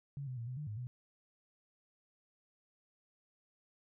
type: tone with pitch steps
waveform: sine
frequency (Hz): 140.4 / 127.6 / 116.4 / 126.7 / 149.5 / 105.7 / 124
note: C#3 / C3 / A#2 / B2 / D3 / G#2 / B2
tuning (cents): +22 / -43 / -2 / +45 / +31 / +31 / +7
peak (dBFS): -39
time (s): 0.17-0.87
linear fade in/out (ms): 0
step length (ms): 100
effects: none